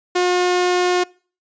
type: tone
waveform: sawtooth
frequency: 359.1 Hz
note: F4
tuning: 48 cents sharp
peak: -11 dBFS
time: 0.15-1.04 s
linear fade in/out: 10 ms
effects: noise-tail reverb RT60 0.4 s tail -24 dB re dry + resampled to 16000 Hz